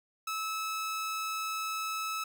sawtooth tone, 1300 Hz, E6, 24 cents flat, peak -29 dBFS, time 0.27-2.24 s, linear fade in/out 5 ms, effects none

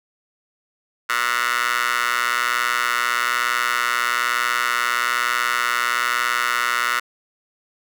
15% pulse tone with high-pass filter, 121.1 Hz, B2, 34 cents flat, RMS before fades -21 dBFS, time 1.09-7 s, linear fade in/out 10 ms, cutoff 1500 Hz, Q 4.8, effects none

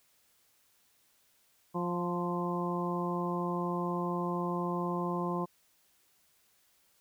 harmonic tone with a mistuned harmonic, 175.8 Hz, F3, 12 cents sharp, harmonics 1 / 2 / 3 / 4 / 5 / 6, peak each -34 / -36 / -41 / -42 / -41 / -37 dBFS, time 1.74-5.46 s, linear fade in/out 20 ms, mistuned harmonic 6, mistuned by -21 cents, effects white hiss -69 dBFS RMS until 7 s

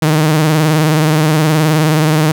sawtooth tone with vibrato, 155 Hz, D#3, 6 cents flat, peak -5 dBFS, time 0.02-2.32 s, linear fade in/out 5 ms, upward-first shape triangle, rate 19 Hz, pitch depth 82 cents each way, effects none

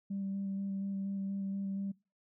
sine tone with vibrato, 196 Hz, G3, in tune, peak -33 dBFS, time 0.1-1.92 s, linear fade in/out 10 ms, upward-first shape square, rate 4.2 Hz, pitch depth 11 cents each way, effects noise-tail reverb RT60 0.3 s tail -25 dB re dry + tanh soft clip ceiling -30 dBFS

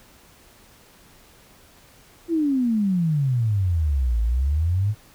sine exponential two-way sweep, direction down then up, 345.5 to 54.4 to 110 Hz, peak -18 dBFS, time 2.28-4.95 s, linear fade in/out 50 ms, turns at 4.21 s, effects pink hiss -52 dBFS RMS until 5.14 s

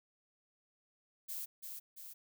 violet noise with echo, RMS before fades -42 dBFS, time 1.28-1.46 s, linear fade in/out 20 ms, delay 340 ms, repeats 2, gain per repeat -4 dB, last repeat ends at 2.14 s, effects none

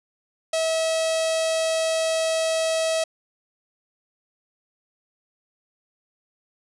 sawtooth tone with notch filter, 646 Hz, E5, 35 cents flat, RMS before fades -23 dBFS, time 0.53-3.04 s, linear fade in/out 5 ms, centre 1500 Hz, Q 0.99, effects resampled to 24000 Hz + 9-bit

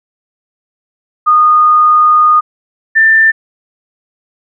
sine tone pair in turn, 1229 / 1782.5 Hz, D#6 / A6, -22 / +22 cents, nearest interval tritone, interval 644 cents, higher second, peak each -4 dBFS, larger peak neither, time 1.26-2.41 / 2.95-3.32 s, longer first, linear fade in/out 20 ms, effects none

